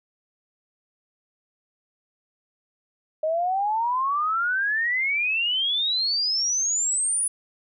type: exponential sweep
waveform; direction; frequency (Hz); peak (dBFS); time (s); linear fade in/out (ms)
sine; up; 615 to 9956; -21; 3.23-7.28; 5
effects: none